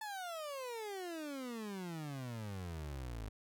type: exponential sweep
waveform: 30% pulse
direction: down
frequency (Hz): 880 to 51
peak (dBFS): -39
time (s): 0.01-3.29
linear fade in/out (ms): 5
effects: none